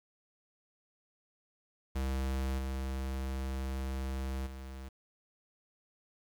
square tone with level steps, 66.2 Hz, C2, 21 cents sharp, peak -32 / -35 / -42 dBFS, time 1.95-4.89 s, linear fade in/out 10 ms, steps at 2.58 / 4.46 s, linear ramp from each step 10 ms, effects 10-bit

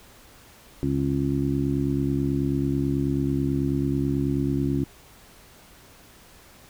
harmonic tone, 69.2 Hz, C#2, 2 cents flat, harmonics 1 / 2 / 3 / 4 / 5, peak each -32 / -26 / -33 / -25 / -30 dBFS, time 0.83-4.84 s, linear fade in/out 0 ms, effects pink hiss -51 dBFS RMS until 6.69 s

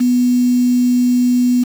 sine tone with quantisation, 246.9 Hz, B3, in tune, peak -10 dBFS, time 0-1.64 s, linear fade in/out 10 ms, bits 5, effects none

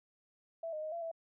sine tone with pitch steps, 661 / 616 / 623 / 679 / 659 Hz, E5 / D#5 / D#5 / F5 / E5, +5 / -17 / +2 / -49 / -1 cents, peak -37 dBFS, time 0.63-1.115 s, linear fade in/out 5 ms, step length 97 ms, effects none

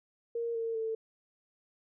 sine tone with pitch steps, 466.2 / 455.8 / 445.7 Hz, A#4 / A#4 / A4, 0 / -39 / +22 cents, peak -31 dBFS, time 0.35-0.95 s, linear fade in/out 5 ms, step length 200 ms, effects none

